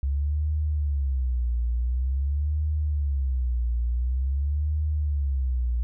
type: tone with vibrato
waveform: sine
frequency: 67.1 Hz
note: C2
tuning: 44 cents sharp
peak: -22 dBFS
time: 0.03-5.83 s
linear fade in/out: 0 ms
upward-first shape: sine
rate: 0.47 Hz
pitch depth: 220 cents each way
effects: none